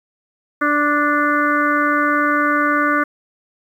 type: harmonic tone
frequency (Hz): 293.7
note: D4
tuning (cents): 0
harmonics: 1 / 2 / 4 / 5 / 6 / 7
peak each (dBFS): -20 / -24 / -18 / -19 / -25 / -28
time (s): 0.61-3.04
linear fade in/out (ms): 10
effects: 8-bit